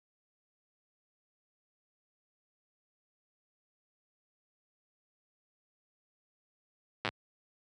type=slowing click train; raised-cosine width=0.3 ms; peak=-15 dBFS; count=5; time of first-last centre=7.05-7.089 s; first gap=8 ms; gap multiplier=1.14; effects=high-pass 80 Hz 12 dB/octave